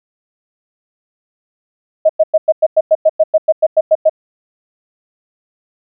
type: tone bursts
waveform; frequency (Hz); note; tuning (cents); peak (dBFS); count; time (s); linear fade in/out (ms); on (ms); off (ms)
sine; 630; D#5; +21; -5; 15; 2.05-4.096; 10; 44; 99
effects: none